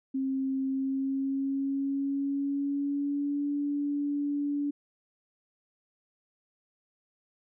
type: tone with pitch glide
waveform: sine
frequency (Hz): 267 to 287.8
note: C4 to D4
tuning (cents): +35 to -35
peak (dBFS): -27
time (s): 0.14-4.71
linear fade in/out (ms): 10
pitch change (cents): +130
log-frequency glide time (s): 0.68-3.49
effects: none